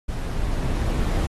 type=noise with level ramp; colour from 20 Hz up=brown; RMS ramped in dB=-27 to -20 dBFS; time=0.08-1.27 s; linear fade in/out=10 ms; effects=AAC 32 kbps